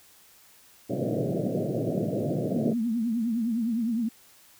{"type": "band-pass noise", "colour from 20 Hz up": "pink", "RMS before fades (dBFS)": -28, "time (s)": [0.89, 2.74], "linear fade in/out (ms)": 20, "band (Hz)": [110, 670], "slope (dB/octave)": 96}
{"type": "tone with vibrato", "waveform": "sine", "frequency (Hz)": 230, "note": "A#3", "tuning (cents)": -23, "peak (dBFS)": -24, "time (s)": [2.54, 4.09], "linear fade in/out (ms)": 10, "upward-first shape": "triangle", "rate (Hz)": 9.8, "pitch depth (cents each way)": 130}
{"effects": ["white hiss -56 dBFS RMS until 4.59 s"]}